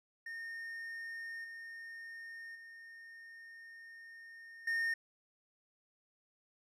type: tone with level steps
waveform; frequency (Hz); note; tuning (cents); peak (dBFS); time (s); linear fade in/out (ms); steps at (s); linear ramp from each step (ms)
triangle; 1832; A#6; -31; -40 / -44 / -49 / -30; 0.26-4.94; 5; 1.44 / 2.55 / 4.67; 5
effects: resampled to 32000 Hz